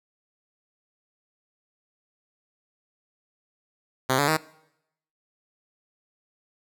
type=tone with pitch steps; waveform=5% pulse; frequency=130.81 / 143.48 / 157.37 Hz; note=C3 / D3 / D#3; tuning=0 / -40 / +20 cents; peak=-9 dBFS; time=4.09-4.372 s; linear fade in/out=10 ms; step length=94 ms; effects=noise-tail reverb RT60 0.8 s tail -22 dB re dry